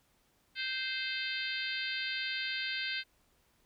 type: harmonic tone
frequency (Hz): 521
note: C5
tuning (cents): -7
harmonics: 3 / 4 / 5 / 6 / 7 / 8 / 9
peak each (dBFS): -39 / -40 / -41 / -42 / -42 / -43 / -44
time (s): 0.55-3.04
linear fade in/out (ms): 50
effects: pink hiss -71 dBFS RMS until 3.65 s